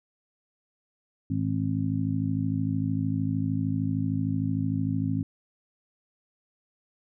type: harmonic tone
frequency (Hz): 53.2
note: G#1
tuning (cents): +42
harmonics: 2 / 3 / 4 / 5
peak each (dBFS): -29 / -30 / -34 / -29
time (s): 1.3-5.23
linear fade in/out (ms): 5
effects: none